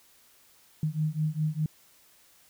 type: beating tone pair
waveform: sine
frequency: 152.2 / 157.1 Hz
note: D#3 / D#3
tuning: -38 / +17 cents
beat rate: 4.9 Hz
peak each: -29 dBFS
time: 0.83-1.66 s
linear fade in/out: 2 ms
effects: white hiss -60 dBFS RMS until 2.49 s